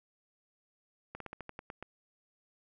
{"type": "slowing click train", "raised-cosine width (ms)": 0.5, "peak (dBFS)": -27, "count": 9, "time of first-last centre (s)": [1.15, 1.826], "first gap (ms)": 53, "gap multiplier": 1.13, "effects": []}